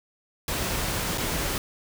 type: noise with dropouts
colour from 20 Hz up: pink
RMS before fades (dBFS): -28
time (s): 0.48-1.58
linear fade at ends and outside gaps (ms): 1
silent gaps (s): 1.176-1.181
effects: none